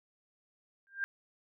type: tone with exponential growth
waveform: sine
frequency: 1593 Hz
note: G6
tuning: 27 cents sharp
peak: -27 dBFS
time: 0.87-1.04 s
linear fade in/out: 0 ms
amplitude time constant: 35 ms
effects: none